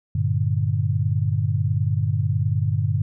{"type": "chord", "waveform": "sine", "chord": "G minor", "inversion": "none", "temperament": "equal with one note detuned", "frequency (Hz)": [98, 116.54, 147.26], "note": ["G2", "Bb2", "D3"], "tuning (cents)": [0, 0, 5], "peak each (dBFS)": [-22, -23, -24], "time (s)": [0.15, 3.02], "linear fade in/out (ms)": 5, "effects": []}